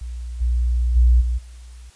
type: tone with level steps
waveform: sine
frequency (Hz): 60.2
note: B1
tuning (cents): -44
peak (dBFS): -27 / -16 / -10 / -18 / -37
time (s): 0.01-1.9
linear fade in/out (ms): 5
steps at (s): 0.4 / 0.95 / 1.2 / 1.37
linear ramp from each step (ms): 20
effects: white hiss -52 dBFS RMS until 1.95 s + resampled to 22050 Hz